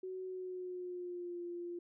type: tone with pitch glide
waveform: sine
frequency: 372.9 to 347.9 Hz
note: F#4 to F4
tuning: +14 to -7 cents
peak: -40 dBFS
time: 0.03-1.79 s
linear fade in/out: 5 ms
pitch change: -121 cents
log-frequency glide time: 0.25-1.42 s
effects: none